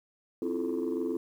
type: chord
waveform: sine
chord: F major seventh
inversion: second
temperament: just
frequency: 261.9 / 327.4 / 349.2 / 436.5 Hz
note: C4 / E4 / F4 / A4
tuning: +2 / -12 / 0 / -14 cents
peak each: -33 dBFS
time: 0.42-1.17 s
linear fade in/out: 2 ms
effects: tanh soft clip ceiling -23 dBFS + 10-bit

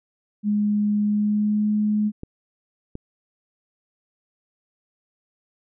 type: tone with pitch glide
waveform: sine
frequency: 208 to 210.9 Hz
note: G#3 to G#3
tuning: +3 to +27 cents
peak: -18 dBFS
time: 0.43-2.12 s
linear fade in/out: 50 ms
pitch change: +24 cents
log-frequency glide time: 1.02-1.69 s
type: clicks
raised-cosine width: 3 ms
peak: -20 dBFS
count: 2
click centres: 2.234 / 2.954 s
effects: none

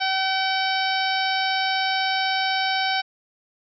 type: harmonic tone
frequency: 764 Hz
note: G5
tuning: 45 cents flat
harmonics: 1 / 2 / 3 / 4 / 5 / 6 / 7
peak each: -24 / -27 / -29 / -30 / -31 / -32 / -32 dBFS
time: 0-3.02 s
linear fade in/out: 20 ms
effects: none

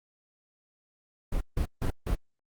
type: noise bursts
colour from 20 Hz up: brown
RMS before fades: -27 dBFS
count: 4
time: 1.32-2.152 s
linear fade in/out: 5 ms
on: 88 ms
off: 160 ms
effects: Opus 32 kbps

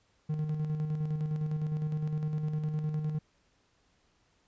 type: tone with tremolo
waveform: triangle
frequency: 153.3 Hz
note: D#3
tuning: 25 cents flat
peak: -26 dBFS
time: 0.29-3.19 s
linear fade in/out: 10 ms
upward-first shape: square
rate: 9.8 Hz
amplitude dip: 40%
effects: pink hiss -70 dBFS RMS until 4.47 s + resampled to 16000 Hz

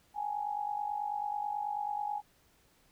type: tone with amplitude modulation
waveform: sine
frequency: 830.6 Hz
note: G#5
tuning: in tune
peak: -29 dBFS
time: 0.14-2.22 s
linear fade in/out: 50 ms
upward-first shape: sine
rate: 49.2 Hz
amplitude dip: 75%
effects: pink hiss -67 dBFS RMS until 2.91 s

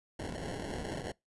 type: noise with sample-and-hold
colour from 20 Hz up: blue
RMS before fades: -39 dBFS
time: 0.19-1.12 s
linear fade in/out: 5 ms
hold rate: 1225 Hz
effects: noise-tail reverb RT60 0.2 s tail -25 dB re dry + resampled to 24000 Hz

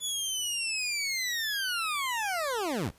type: linear sweep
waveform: 20% pulse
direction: down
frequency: 3461 to 45.94 Hz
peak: -24 dBFS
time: 0-2.92 s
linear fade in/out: 50 ms
effects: pink hiss -61 dBFS RMS until 2.98 s + resampled to 32000 Hz

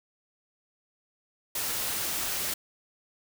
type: noise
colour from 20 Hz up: white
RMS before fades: -31 dBFS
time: 1.55-2.54 s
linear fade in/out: 5 ms
effects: none

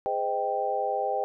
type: chord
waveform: sine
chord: Ab major seventh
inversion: none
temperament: equal with one note detuned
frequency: 415.3 / 513.1 / 622.3 / 784 Hz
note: Ab4 / C5 / Eb5 / G5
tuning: 0 / -34 / 0 / 0 cents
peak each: -34 / -31 / -32 / -28 dBFS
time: 0.06-1.24 s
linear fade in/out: 0 ms
effects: none

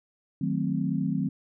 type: chord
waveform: sine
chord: D# diminished seventh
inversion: none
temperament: equal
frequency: 155.56 / 185 / 220 / 261.6 Hz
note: D#3 / F#3 / A3 / C4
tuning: 0 / 0 / 0 / 0 cents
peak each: -30 / -29 / -32 / -30 dBFS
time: 0.41-1.29 s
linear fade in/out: 5 ms
effects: none

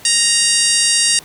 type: harmonic tone with a mistuned harmonic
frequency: 935 Hz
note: A#5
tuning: 5 cents sharp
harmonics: 2 / 3 / 4 / 5 / 6 / 7 / 8 / 9 / 10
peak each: -24 / -21 / -23 / -18 / -20 / -23 / -22 / -19 / -19 dBFS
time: 0.05-1.19 s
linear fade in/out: 2 ms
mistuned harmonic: 8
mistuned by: +29 cents
effects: pink hiss -40 dBFS RMS until 1.24 s + high-pass 80 Hz 12 dB/octave

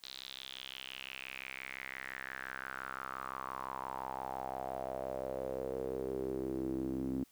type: tone with band-pass filter sweep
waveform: sawtooth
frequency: 65.8 Hz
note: C2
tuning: 10 cents sharp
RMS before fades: -41 dBFS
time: 0.03-7.24 s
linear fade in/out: 5 ms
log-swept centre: 4100 to 270 Hz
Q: 5.4
effects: white hiss -67 dBFS RMS until 7.31 s

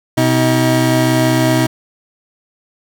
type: tone pair together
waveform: 25% pulse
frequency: 126.7 / 318.7 Hz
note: B2 / D#4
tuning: +45 / +42 cents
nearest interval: octave + major third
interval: 1597 cents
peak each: -10 dBFS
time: 0.17-1.67 s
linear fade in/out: 10 ms
effects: none

